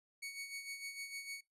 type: tone with tremolo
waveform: sawtooth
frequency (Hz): 2229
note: C#7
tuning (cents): +9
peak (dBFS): -38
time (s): 0.22-1.41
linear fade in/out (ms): 10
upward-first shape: sine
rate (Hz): 6.6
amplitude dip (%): 60
effects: noise-tail reverb RT60 0.2 s tail -22 dB re dry + resampled to 32000 Hz